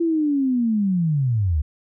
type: linear sweep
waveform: sine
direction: down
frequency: 341.4 to 68.4 Hz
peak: -17 dBFS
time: 0-1.62 s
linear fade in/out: 10 ms
effects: none